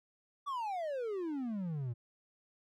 triangle exponential sweep, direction down, 1174.7 to 113.2 Hz, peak -33 dBFS, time 0.46-1.94 s, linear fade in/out 20 ms, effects none

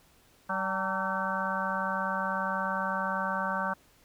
harmonic tone with a mistuned harmonic, 191.6 Hz, G3, 39 cents flat, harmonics 1 / 3 / 4 / 5 / 6 / 7 / 8, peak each -37 / -37 / -39 / -34 / -35 / -38 / -34 dBFS, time 0.49-3.74 s, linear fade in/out 10 ms, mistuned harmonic 5, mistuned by -77 cents, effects pink hiss -62 dBFS RMS until 4.04 s

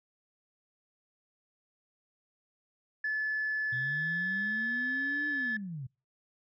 sine tone, 1729 Hz, A6, 31 cents flat, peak -28 dBFS, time 3.04-5.57 s, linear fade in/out 5 ms
sine linear two-way sweep, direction up then down, 122 to 299.9 to 122 Hz, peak -36 dBFS, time 3.72-5.87 s, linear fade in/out 10 ms, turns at 5.28 s
effects noise-tail reverb RT60 0.3 s tail -26 dB re dry + tanh soft clip ceiling -25 dBFS

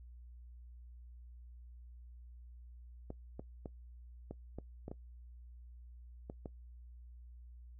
clicks, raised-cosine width 2 ms, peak -30 dBFS, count 9, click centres 3.104 / 3.395 / 3.658 / 4.31 / 4.586 / 4.881 / 4.915 / 6.299 / 6.458 s, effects noise-tail reverb RT60 0.1 s tail -20 dB re dry + added 60 Hz sine -51 dBFS peak until 7.79 s

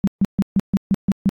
sine tone bursts, 196 Hz, G3, in tune, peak -12 dBFS, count 8, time 0.04-1.292 s, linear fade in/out 0 ms, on 34 ms, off 140 ms, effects AAC 64 kbps

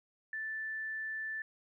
sine tone, 1760 Hz, A6, in tune, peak -36 dBFS, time 0.33-1.42 s, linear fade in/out 2 ms, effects 13-bit

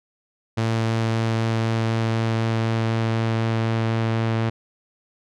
sawtooth tone with low-pass filter sweep, 113 Hz, A2, 47 cents sharp, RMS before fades -22 dBFS, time 0.57-4.5 s, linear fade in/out 10 ms, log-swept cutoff 5900 to 3400 Hz, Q 0.74, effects none

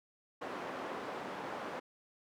white band-pass noise, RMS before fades -42 dBFS, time 0.41-1.8 s, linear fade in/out 10 ms, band 240 to 1000 Hz, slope 12 dB/octave, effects none

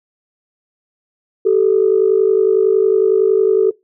sine tone pair together, 385 / 435.9 Hz, G4 / A4, -31 / -16 cents, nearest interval major second, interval 215 cents, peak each -12 dBFS, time 1.45-3.71 s, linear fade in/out 10 ms, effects noise-tail reverb RT60 0.2 s tail -21 dB re dry + tanh soft clip ceiling -2 dBFS

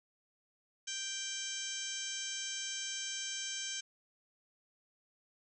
harmonic tone, 784 Hz, G5, in tune, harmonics 2 / 3 / 4 / 5 / 6 / 7 / 8 / 9 / 10, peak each -48 / -49 / -43 / -50 / -53 / -46 / -42 / -51 / -49 dBFS, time 0.87-3.81 s, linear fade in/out 10 ms, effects none

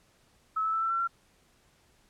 sine tone with pitch steps, 1296 / 1309.5 / 1323.2 / 1337.1 / 1351 / 1365.2 Hz, E6 / E6 / E6 / E6 / E6 / F6, -30 / -12 / +6 / +24 / +42 / -40 cents, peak -26 dBFS, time 0.56-1.076 s, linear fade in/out 10 ms, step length 86 ms, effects pink hiss -65 dBFS RMS until 2.09 s + low-pass 11000 Hz 12 dB/octave

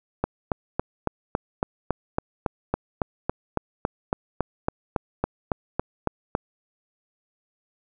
click train, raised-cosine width 1 ms, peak -8 dBFS, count 23, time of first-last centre 0.24-6.351 s, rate 3.6 Hz, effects none

